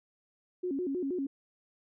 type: tone with vibrato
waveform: sine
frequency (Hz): 315.3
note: D#4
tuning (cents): +23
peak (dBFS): -30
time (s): 0.63-1.27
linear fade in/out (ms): 10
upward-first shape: square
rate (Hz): 6.3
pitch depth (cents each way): 240
effects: none